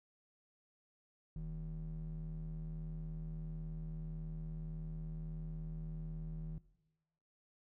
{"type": "ring-modulated tone", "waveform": "triangle", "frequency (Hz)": 99.8, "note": "G2", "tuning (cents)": 32, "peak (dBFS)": -35, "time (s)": [1.36, 6.58], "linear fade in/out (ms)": 0, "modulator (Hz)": 59, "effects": ["noise-tail reverb RT60 1.0 s tail -19 dB re dry", "tanh soft clip ceiling -31 dBFS"]}